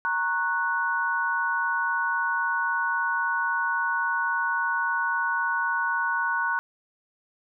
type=chord; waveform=sine; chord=F# major; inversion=first; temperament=equal with one note detuned; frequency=932.3 / 1096 / 1480 Hz; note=A#5 / C#6 / F#6; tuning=0 / -20 / 0 cents; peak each=-29 / -30 / -25 dBFS; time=0.05-6.59 s; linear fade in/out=0 ms; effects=none